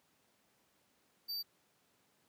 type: tone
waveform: square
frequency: 4636 Hz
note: D8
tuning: 23 cents flat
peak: -38 dBFS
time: 1.28-1.43 s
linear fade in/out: 20 ms
effects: pink hiss -73 dBFS RMS until 2.28 s + high-pass 150 Hz 12 dB/octave